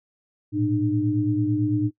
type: tone cluster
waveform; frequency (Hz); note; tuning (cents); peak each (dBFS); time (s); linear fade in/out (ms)
sine; 109.2 / 118.2 / 302.3; A2 / A#2 / D#4; -13 / +24 / -50; -26 / -28 / -21; 0.52-1.91; 50
effects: noise-tail reverb RT60 0.1 s tail -21 dB re dry